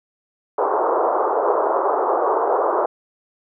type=band-pass noise; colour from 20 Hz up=pink; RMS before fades=-19 dBFS; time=0.58-2.86 s; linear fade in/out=5 ms; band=380 to 1200 Hz; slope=48 dB/octave; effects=none